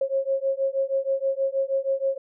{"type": "beating tone pair", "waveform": "sine", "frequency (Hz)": [538, 544.3], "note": ["C5", "C#5"], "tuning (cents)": [48, -32], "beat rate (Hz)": 6.3, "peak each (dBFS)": -25, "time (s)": [0.01, 2.18], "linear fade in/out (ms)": 5, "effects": []}